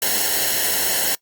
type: noise with comb filter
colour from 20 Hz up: white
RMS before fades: -20 dBFS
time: 0.02-1.15 s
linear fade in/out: 2 ms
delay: 0.83 ms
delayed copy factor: -0.7
effects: noise-tail reverb RT60 0.1 s tail -22 dB re dry + Opus 48 kbps